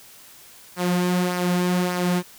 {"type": "tone with flanger", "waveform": "sawtooth", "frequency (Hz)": 179.1, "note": "F3", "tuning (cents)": 44, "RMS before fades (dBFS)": -22, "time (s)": [0.76, 2.23], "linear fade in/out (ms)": 50, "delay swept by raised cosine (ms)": [0.26, 4.16], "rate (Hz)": 1.7, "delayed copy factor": -0.5, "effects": ["white hiss -47 dBFS RMS until 2.38 s"]}